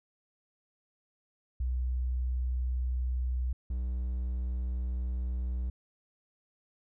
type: tone pair in turn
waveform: sine / triangle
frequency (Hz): 62.5 / 61.96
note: B1 / B1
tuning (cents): +21 / +6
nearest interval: unison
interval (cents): 15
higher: first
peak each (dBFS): -28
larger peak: neither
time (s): 1.6-3.53 / 3.7-5.7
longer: second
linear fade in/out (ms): 5
effects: none